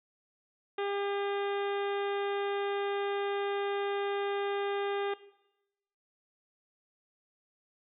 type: harmonic tone with a mistuned harmonic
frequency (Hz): 401.4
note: G4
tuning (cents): +41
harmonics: 1 / 2 / 3 / 4 / 5 / 6 / 7 / 8 / 9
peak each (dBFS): -32 / -38 / -42 / -44 / -46 / -48 / -49 / -50 / -51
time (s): 0.78-5.14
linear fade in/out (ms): 5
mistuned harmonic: 6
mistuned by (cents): +27
effects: noise-tail reverb RT60 0.9 s tail -17 dB re dry